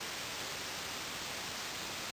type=noise with sample-and-hold; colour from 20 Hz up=white; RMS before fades=-41 dBFS; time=0-2.11 s; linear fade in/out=10 ms; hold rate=11025 Hz; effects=high-pass 60 Hz 12 dB/octave + resampled to 32000 Hz